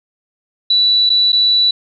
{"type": "tone with dropouts", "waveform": "sine", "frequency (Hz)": 3951, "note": "B7", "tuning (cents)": 0, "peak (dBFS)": -9, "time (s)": [0.7, 1.71], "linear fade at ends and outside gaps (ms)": 5, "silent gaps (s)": [[1.094, 1.1], [1.321, 1.328]], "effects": []}